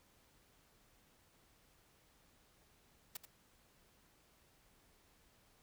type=noise with echo; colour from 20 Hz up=white; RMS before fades=-44 dBFS; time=3.15-3.17 s; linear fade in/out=5 ms; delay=84 ms; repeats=1; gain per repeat=-10 dB; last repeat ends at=3.254 s; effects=pink hiss -70 dBFS RMS until 5.62 s